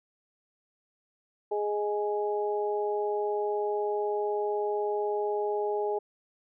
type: harmonic tone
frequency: 208 Hz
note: G#3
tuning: 3 cents sharp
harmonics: 2 / 3 / 4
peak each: -28 / -36 / -33 dBFS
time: 1.51-5.99 s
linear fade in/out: 10 ms
effects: none